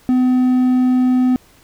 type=tone; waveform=triangle; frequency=253.2 Hz; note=B3; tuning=43 cents sharp; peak=-9 dBFS; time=0.09-1.36 s; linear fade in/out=0 ms; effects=pink hiss -50 dBFS RMS until 1.63 s